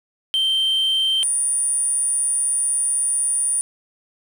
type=tone pair in turn; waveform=sine; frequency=3131 / 9382 Hz; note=G7 / D9; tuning=-3 / -3 cents; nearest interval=octave + perfect fifth; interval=1900 cents; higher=second; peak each=-14 / -16 dBFS; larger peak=first; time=0.34-1.23 / 1.23-3.61 s; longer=second; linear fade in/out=0 ms; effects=tanh soft clip ceiling -15 dBFS + 7-bit